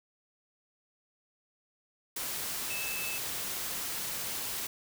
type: tone in noise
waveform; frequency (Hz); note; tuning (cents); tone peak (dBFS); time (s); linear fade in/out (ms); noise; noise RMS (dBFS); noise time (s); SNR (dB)
sine; 2619; E7; -12; -37; 2.7-3.18; 5; white; -36; 2.16-4.67; -4
effects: none